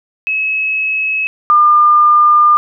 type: tone pair in turn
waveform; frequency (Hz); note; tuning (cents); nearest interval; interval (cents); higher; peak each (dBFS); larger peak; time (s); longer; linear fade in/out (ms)
sine; 2575 / 1203.4; E7 / D6; -41 / +42; octave + minor second; 1317; first; -13 / -5; second; 0.27-1.27 / 1.5-2.57; second; 0
effects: none